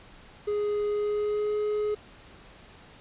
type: tone with pitch glide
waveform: triangle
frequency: 415.3 to 420.9 Hz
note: G#4 to G#4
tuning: 0 to +23 cents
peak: -23 dBFS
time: 0.47-1.95 s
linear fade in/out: 10 ms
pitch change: +23 cents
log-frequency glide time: 0.89-1.57 s
effects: pink hiss -51 dBFS RMS until 3 s + resampled to 8000 Hz